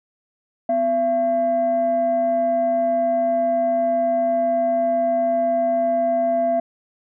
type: tone pair together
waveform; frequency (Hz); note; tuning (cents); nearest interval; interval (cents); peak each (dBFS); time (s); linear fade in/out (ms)
sine; 252.3 / 675.5; B3 / E5; +37 / +42; octave + perfect fourth; 1705; -25 / -16; 0.69-6.6; 5
effects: tanh soft clip ceiling -12 dBFS